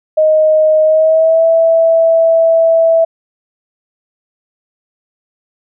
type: tone with pitch glide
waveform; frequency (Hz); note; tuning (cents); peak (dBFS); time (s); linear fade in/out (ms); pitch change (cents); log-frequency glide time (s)
sine; 623 to 657; D#5 to E5; +2 to -6; -6; 0.17-3.05; 10; +92; 0.83-1.45
effects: none